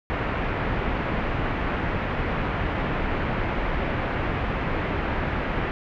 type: low-pass noise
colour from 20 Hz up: pink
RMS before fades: -26 dBFS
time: 0.1-5.71 s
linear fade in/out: 0 ms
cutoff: 2400 Hz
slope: 24 dB/octave
effects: none